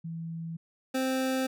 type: tone pair in turn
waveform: sine / 25% pulse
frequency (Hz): 164.81 / 261.6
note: E3 / C4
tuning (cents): 0 / 0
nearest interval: minor sixth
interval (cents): 800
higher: second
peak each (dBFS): -34 / -23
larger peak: second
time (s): 0.04-0.57 / 0.94-1.47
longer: neither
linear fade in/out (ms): 10
effects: none